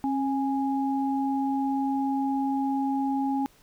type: tone pair together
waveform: sine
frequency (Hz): 270.4 / 828.3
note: C#4 / G#5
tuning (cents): -43 / -5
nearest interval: octave + perfect fifth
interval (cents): 1938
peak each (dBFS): -25 / -29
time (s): 0.04-3.46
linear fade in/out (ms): 0
effects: pink hiss -59 dBFS RMS until 3.62 s